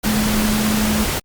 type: tone in noise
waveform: sine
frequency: 214.1 Hz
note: A3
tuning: 47 cents flat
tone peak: -17 dBFS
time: 0.05-1.05 s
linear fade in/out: 20 ms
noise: pink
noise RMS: -21 dBFS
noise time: 0.03-1.2 s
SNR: +1 dB
effects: Opus 48 kbps